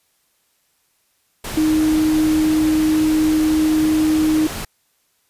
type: tone in noise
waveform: sine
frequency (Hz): 311.1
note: D#4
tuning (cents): 0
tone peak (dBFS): -13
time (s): 1.57-4.47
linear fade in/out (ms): 5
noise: pink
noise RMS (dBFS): -28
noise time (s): 1.44-4.65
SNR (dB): +12
effects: white hiss -64 dBFS RMS until 5.29 s + resampled to 32000 Hz